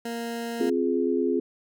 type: tone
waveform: 20% pulse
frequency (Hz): 233.1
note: A#3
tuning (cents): 0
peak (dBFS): -25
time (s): 0.05-0.7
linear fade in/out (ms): 5
type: chord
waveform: sine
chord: F minor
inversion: second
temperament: just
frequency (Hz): 261.9 / 349.2 / 419.1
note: C4 / F4 / Ab4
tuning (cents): +2 / 0 / +16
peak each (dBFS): -26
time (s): 0.6-1.4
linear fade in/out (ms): 5
effects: none